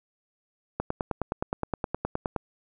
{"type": "click train", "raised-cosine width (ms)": 1, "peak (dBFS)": -13, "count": 16, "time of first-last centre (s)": [0.8, 2.362], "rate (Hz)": 9.6, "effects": []}